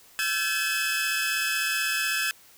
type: tone cluster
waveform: sawtooth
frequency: 1343 / 1554 / 1710 / 2583 Hz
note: E6 / G6 / A6 / E7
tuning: +32 / -16 / -50 / -36 cents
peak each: -33 / -27 / -26 / -25 dBFS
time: 0.19-2.31 s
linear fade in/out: 0 ms
effects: white hiss -54 dBFS RMS until 2.57 s